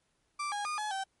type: tone with pitch steps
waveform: 35% pulse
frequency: 1173 / 822 / 1220 / 848 / 774 Hz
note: D6 / G#5 / D#6 / G#5 / G5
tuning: -2 / -18 / -34 / +36 / -22 cents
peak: -31 dBFS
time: 0.39-1.04 s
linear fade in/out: 10 ms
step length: 130 ms
effects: pink hiss -75 dBFS RMS until 1.2 s + MP3 48 kbps